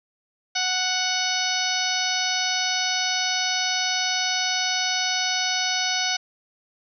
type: harmonic tone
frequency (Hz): 740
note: F#5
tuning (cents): 0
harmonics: 1 / 2 / 3 / 4 / 5 / 6 / 7 / 8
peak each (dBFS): -30 / -30 / -30 / -30 / -30 / -30 / -30 / -30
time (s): 0.55-6.17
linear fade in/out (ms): 10
effects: none